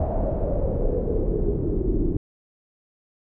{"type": "noise with low-pass filter sweep", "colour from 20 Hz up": "brown", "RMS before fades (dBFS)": -23, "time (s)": [0, 2.17], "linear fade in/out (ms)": 5, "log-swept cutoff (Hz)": [680, 320], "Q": 5.6, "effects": []}